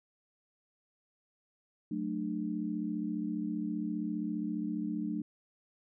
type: chord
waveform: sine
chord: D major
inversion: first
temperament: equal with one note detuned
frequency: 185 / 220 / 299.3 Hz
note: F#3 / A3 / D4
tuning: 0 / 0 / +33 cents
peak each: -38 / -36 / -36 dBFS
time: 1.91-5.22 s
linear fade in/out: 5 ms
effects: none